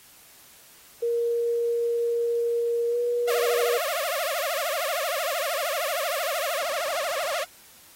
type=tone with pitch glide; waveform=sine; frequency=470 to 480.2 Hz; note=A#4 to B4; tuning=+14 to -49 cents; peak=-22 dBFS; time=1.02-3.78 s; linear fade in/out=10 ms; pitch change=+37 cents; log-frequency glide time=2.89-2.97 s
type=tone with vibrato; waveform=sawtooth; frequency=622.3 Hz; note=D#5; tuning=in tune; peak=-22 dBFS; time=3.27-7.45 s; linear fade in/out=20 ms; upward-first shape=triangle; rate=13 Hz; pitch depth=280 cents each way
type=noise; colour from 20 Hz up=violet; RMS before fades=-37 dBFS; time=3.29-6.59 s; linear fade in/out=2 ms
effects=white hiss -52 dBFS RMS until 7.95 s + AAC 48 kbps